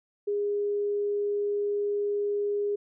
sine tone, 409.7 Hz, G#4, 24 cents flat, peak -25 dBFS, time 0.27-2.76 s, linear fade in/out 10 ms, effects none

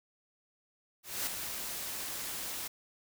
white noise with ADSR envelope, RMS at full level -33 dBFS, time 1.03-2.68 s, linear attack 240 ms, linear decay 4 ms, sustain -6 dB, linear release 9 ms, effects none

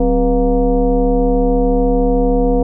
sine tone with frequency modulation, 260.8 Hz, C4, 5 cents flat, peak -10 dBFS, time 0-2.63 s, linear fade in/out 5 ms, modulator 224 Hz, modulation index 1.5, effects none

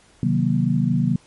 sine chord, C half-diminished seventh, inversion none, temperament equal with one note detuned, 130.81 / 155.56 / 185 / 235.7 Hz, C3 / Eb3 / Gb3 / Bb3, 0 / 0 / 0 / +19 cents, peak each -22 dBFS, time 0.23-1.16 s, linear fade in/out 2 ms, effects pink hiss -54 dBFS RMS until 1.26 s + MP3 48 kbps

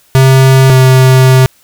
square tone pair in turn, 132.5 / 130.3 Hz, C3 / C3, +22 / -7 cents, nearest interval unison, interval 29 cents, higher first, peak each -3 dBFS, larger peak neither, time 0.15-0.7 / 0.7-1.46 s, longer second, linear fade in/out 0 ms, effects white hiss -48 dBFS RMS until 1.63 s

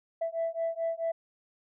sine beating tone pair, 659.3 / 663.9 Hz, E5 / E5, 0 / +12 cents, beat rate 4.6 Hz, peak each -31 / -31 dBFS, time 0.21-1.12 s, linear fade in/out 10 ms, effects tanh soft clip ceiling -24 dBFS

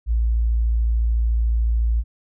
sine tone, 56.9 Hz, A#1, 41 cents flat, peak -16 dBFS, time 0.06-2.04 s, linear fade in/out 50 ms, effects none

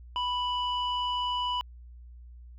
square tone with low-pass filter, 987.8 Hz, B5, in tune, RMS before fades -30 dBFS, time 0.16-1.61 s, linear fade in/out 0 ms, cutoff 2600 Hz, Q 3.9, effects added 60 Hz sine -45 dBFS peak until 2.58 s

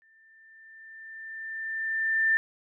sine tone with exponential growth, 1786 Hz, A6, 25 cents sharp, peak -19 dBFS, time 0.02-2.37 s, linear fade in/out 0 ms, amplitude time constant 510 ms, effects none

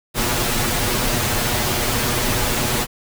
pink noise with comb filter, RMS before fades -20 dBFS, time 0.14-2.87 s, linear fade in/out 50 ms, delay 8.3 ms, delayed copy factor +0.65, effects none

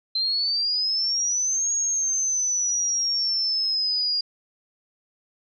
sine exponential two-way sweep, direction up then down, 4095 to 6630 to 4816 Hz, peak -21 dBFS, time 0.15-4.21 s, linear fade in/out 5 ms, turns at 1.72 s, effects none

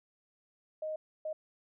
sine tone bursts at uneven times, 622.3 Hz, D#5, in tune, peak -34 dBFS, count 2, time 0.82-0.96 / 1.25-1.33 s, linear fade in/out 5 ms, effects none

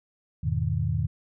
sine chord, E major seventh, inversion none, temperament equal with one note detuned, 83.03 / 103.83 / 123.47 / 155.56 Hz, E2 / G#2 / B2 / D#3, +13 / 0 / 0 / 0 cents, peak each -29 dBFS, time 0.43-1.07 s, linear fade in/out 10 ms, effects none

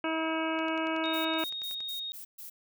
harmonic tone, 321.2 Hz, E4, 45 cents flat, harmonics 1 / 2 / 3 / 4 / 5 / 7 / 8 / 9, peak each -32 / -35 / -37 / -38 / -39 / -40 / -41 / -42 dBFS, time 0.04-1.44 s, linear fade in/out 2 ms
click train, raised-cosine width 0.2 ms, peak -30 dBFS, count 14, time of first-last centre 0.59-1.805 s, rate 10.7 Hz
sine tone, 3729 Hz, A#7, in tune, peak -34 dBFS, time 1.04-2.12 s, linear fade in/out 0 ms
violet noise bursts, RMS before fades -44 dBFS, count 6, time 1.13-2.5 s, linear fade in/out 10 ms, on 120 ms, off 130 ms
effects none

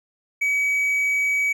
triangle tone, 2273 Hz, C#7, 43 cents sharp, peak -17 dBFS, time 0.41-1.53 s, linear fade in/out 10 ms, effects none

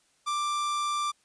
45% pulse tone, 1179 Hz, D6, 6 cents sharp, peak -27 dBFS, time 0.26-1.12 s, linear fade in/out 20 ms, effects white hiss -67 dBFS RMS until 1.24 s + resampled to 22050 Hz

